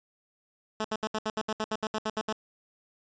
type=tone bursts; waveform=10% pulse; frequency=216.7 Hz; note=A3; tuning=26 cents flat; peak=-20 dBFS; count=14; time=0.8-2.326 s; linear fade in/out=2 ms; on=44 ms; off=70 ms; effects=resampled to 16000 Hz